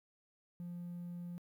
triangle tone, 174.61 Hz, F3, in tune, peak -39 dBFS, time 0.6-1.38 s, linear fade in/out 0 ms, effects tanh soft clip ceiling -37 dBFS + 12-bit

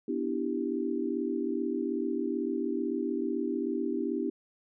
sine chord, E minor seventh, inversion second, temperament equal, 246.9 / 293.7 / 329.6 / 392 Hz, B3 / D4 / E4 / G4, 0 / 0 / 0 / 0 cents, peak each -34 dBFS, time 0.08-4.3 s, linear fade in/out 5 ms, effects none

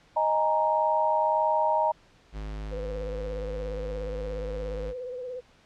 sine chord, D# suspended fourth, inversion none, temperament equal, 622.3 / 830.6 / 932.3 Hz, D#5 / G#5 / A#5, 0 / 0 / 0 cents, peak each -26 / -29 / -24 dBFS, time 0.16-1.92 s, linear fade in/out 10 ms
square tone, 51.91 Hz, G#1, in tune, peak -34 dBFS, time 2.32-4.94 s, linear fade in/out 50 ms
sine tone with vibrato, 501 Hz, B4, 25 cents sharp, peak -33 dBFS, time 2.71-5.41 s, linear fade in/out 20 ms, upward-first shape sine, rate 17 Hz, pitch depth 47 cents each way
effects pink hiss -59 dBFS RMS until 5.65 s + low-pass 5000 Hz 12 dB/octave

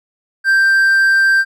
triangle tone, 1574 Hz, G6, 7 cents sharp, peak -7 dBFS, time 0.44-1.45 s, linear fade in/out 50 ms, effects none

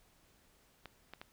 clicks, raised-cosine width 0.3 ms, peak -30 dBFS, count 3, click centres 0.857 / 1.136 / 1.215 s, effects pink hiss -68 dBFS RMS until 1.32 s

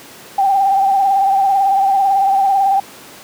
sine tone with vibrato, 784 Hz, G5, in tune, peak -10 dBFS, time 0.38-2.8 s, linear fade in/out 5 ms, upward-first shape triangle, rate 18 Hz, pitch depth 53 cents each way, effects pink hiss -37 dBFS RMS until 3.23 s + high-pass 200 Hz 12 dB/octave

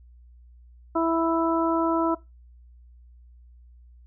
harmonic tone, 329.6 Hz, E4, in tune, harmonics 1 / 2 / 3 / 4, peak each -23 / -26 / -28 / -29 dBFS, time 0.95-2.15 s, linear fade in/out 10 ms, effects noise-tail reverb RT60 0.2 s tail -19 dB re dry + added 60 Hz sine -48 dBFS peak until 4.06 s

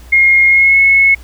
sine tone with pitch glide, 2141 to 2189 Hz, C7 to C#7, +39 to -22 cents, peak -5 dBFS, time 0.12-1.15 s, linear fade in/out 10 ms, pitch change +39 cents, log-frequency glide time 0.47-0.79 s, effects added 60 Hz sine -33 dBFS peak until 1.23 s + pink hiss -43 dBFS RMS until 1.23 s

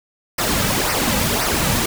pink noise with flanger, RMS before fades -19 dBFS, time 0.38-1.86 s, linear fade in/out 5 ms, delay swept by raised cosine 0.28 to 2.88 ms, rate 1.9 Hz, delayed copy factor -0.6, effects none

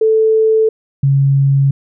sine tone pair in turn, 440 / 138.03 Hz, A4 / C#3, 0 / -7 cents, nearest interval octave + minor sixth, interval 2007 cents, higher first, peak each -8 dBFS, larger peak neither, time 0.01-0.69 / 1.03-1.71 s, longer neither, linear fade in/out 5 ms, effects none

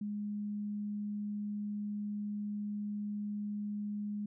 sine tone, 207.2 Hz, G#3, 4 cents flat, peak -35 dBFS, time 0.01-4.26 s, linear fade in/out 5 ms, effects none

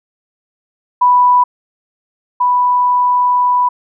sine tone pair in turn, 987.8 / 987.8 Hz, B5 / B5, 0 / 0 cents, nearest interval unison, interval 0 cents, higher neither, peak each -6 / -9 dBFS, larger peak first, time 1.01-1.44 / 2.4-3.69 s, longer second, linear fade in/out 10 ms, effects none

